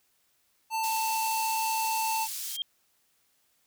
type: tone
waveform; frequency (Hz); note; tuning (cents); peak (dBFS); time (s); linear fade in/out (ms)
square; 890; A5; +20; -28; 0.7-2.28; 50
type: high-pass noise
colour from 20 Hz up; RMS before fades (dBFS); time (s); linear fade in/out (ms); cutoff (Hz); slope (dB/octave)
pink; -36; 0.83-2.57; 10; 5500; 12
type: tone with exponential growth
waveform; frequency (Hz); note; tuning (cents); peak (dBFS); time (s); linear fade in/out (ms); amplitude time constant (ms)
sine; 3201; G7; +36; -25; 2.44-2.62; 1; 37
effects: white hiss -70 dBFS RMS until 3.66 s